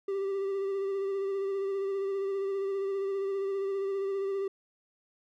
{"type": "tone with vibrato", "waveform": "triangle", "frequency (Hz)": 392, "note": "G4", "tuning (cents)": 0, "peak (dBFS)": -27, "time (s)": [0.08, 4.48], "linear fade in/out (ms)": 5, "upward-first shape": "sine", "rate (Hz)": 15, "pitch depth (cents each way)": 25, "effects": []}